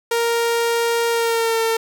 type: tone with pitch glide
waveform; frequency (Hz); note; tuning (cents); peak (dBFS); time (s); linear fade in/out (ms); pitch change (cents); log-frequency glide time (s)
sawtooth; 466.2 to 452.4; A#4 to A4; 0 to +48; -13; 0.11-1.77; 5; -52; 1.1-1.59
effects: none